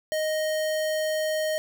square tone, 622.3 Hz, D#5, in tune, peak -25 dBFS, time 0.12-1.58 s, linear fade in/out 0 ms, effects none

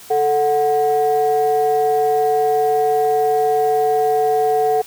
sine tone pair together, 440 / 738.3 Hz, A4 / F#5, 0 / -4 cents, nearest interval major sixth, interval 896 cents, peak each -15 dBFS, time 0.1-4.82 s, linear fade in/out 10 ms, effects tanh soft clip ceiling -8 dBFS + white hiss -40 dBFS RMS until 4.86 s

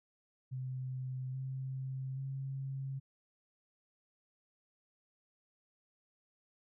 sine tone with pitch steps, 129.3 / 132.17 / 135.1 Hz, C3 / C3 / C#3, -20 / +18 / -44 cents, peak -37 dBFS, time 0.51-3 s, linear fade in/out 20 ms, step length 830 ms, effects none

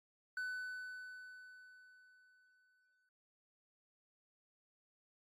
triangle tone with exponential decay, 1500 Hz, F#6, 23 cents sharp, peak -36 dBFS, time 0.37-3.09 s, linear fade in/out 2 ms, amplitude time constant 590 ms, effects AAC 64 kbps

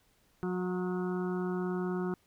harmonic tone with a mistuned harmonic, 181.6 Hz, F#3, 32 cents flat, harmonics 1 / 2 / 4 / 5 / 6 / 7 / 8, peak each -33 / -34 / -46 / -48 / -49 / -46 / -48 dBFS, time 0.43-2.14 s, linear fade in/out 0 ms, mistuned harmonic 5, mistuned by +31 cents, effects pink hiss -69 dBFS RMS until 2.26 s

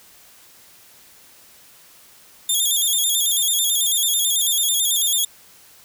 10% pulse tone with vibrato, 3463 Hz, A7, 28 cents flat, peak -10 dBFS, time 2.49-5.25 s, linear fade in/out 5 ms, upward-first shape square, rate 9.1 Hz, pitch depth 69 cents each way, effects white hiss -49 dBFS RMS until 5.84 s

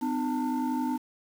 sine tone cluster, 253.4 / 304.2 / 897 Hz, B3 / D#4 / A5, +45 / -39 / +33 cents, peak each -27 / -30 / -31 dBFS, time 0.01-0.98 s, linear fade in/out 20 ms, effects tanh soft clip ceiling -22 dBFS + 8-bit

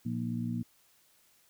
harmonic tone with a mistuned harmonic, 58.7 Hz, A#1, 13 cents sharp, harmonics 2 / 3 / 4 / 5, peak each -36 / -38 / -34 / -46 dBFS, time 0.05-0.63 s, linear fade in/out 10 ms, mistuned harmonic 5, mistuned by +72 cents, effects white hiss -66 dBFS RMS until 1.49 s

